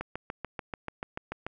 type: click train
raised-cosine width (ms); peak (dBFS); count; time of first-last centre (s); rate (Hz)
0.5; -19; 11; 0.01-1.466; 6.87
effects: none